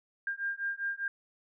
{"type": "beating tone pair", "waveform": "sine", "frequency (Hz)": [1600, 1605], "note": ["G6", "G6"], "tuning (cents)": [35, 40], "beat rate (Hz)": 5, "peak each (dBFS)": [-35, -35], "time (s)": [0.27, 1.08], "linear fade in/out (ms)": 2, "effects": []}